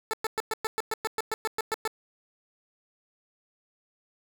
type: tone bursts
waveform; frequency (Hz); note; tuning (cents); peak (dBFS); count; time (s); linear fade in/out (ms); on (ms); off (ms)
15% pulse; 440; A4; 0; -20; 14; 0.11-1.876; 0; 24; 110
effects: none